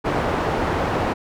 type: low-pass noise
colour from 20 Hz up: white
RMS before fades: -22 dBFS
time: 0.04-1.14 s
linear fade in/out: 20 ms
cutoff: 890 Hz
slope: 12 dB/octave
effects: none